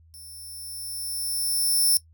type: tone with level ramp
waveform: 10% pulse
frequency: 5360 Hz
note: E8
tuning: 28 cents sharp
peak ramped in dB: -37 to -11 dBFS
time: 0.14-1.97 s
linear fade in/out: 0 ms
effects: noise-tail reverb RT60 0.1 s tail -18 dB re dry + added 81 Hz sine -52 dBFS peak until 2.13 s